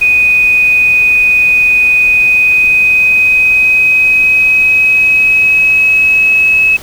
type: tone with pitch glide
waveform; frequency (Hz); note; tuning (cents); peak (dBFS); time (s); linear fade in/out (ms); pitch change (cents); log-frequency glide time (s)
sine; 2489 to 2574; D#7 to E7; 0 to -42; -5; 0.01-6.77; 10; +58; 1.92-6.65
effects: pink hiss -30 dBFS RMS until 6.82 s